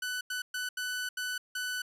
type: tone bursts at uneven times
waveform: sawtooth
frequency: 1495 Hz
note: F#6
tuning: 17 cents sharp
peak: -29 dBFS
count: 6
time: 0.02-0.21 / 0.3-0.42 / 0.54-0.69 / 0.77-1.09 / 1.17-1.38 / 1.55-1.82 s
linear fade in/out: 5 ms
effects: resampled to 32000 Hz